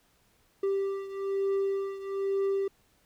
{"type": "beating tone pair", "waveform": "triangle", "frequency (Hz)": [392, 393.1], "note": ["G4", "G4"], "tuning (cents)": [0, 5], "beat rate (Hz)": 1.1, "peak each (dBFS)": [-27, -31], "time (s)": [0.63, 2.68], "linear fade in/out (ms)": 5, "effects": ["pink hiss -67 dBFS RMS until 3.05 s"]}